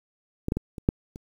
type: clicks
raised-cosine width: 3 ms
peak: -14 / -11 / -14 / -23 / -6 / -26 dBFS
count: 6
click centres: 0.484 / 0.521 / 0.57 / 0.782 / 0.889 / 1.159 s
effects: 8-bit